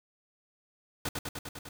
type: noise with echo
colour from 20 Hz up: pink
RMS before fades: -33 dBFS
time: 1.05-1.09 s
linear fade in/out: 5 ms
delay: 100 ms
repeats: 6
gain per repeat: -2 dB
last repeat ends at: 1.69 s
effects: none